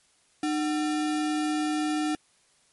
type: tone with sample-and-hold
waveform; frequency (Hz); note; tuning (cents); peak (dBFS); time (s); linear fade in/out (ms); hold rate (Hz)
sine; 304.2; D#4; -39; -24; 0.43-2.15; 2; 1050
effects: white hiss -64 dBFS RMS until 2.72 s + MP3 48 kbps